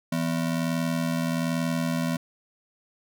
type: ring-modulated tone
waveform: square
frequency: 207.7 Hz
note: G#3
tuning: in tune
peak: -22 dBFS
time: 0.12-2.17 s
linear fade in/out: 5 ms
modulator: 40.6 Hz
effects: none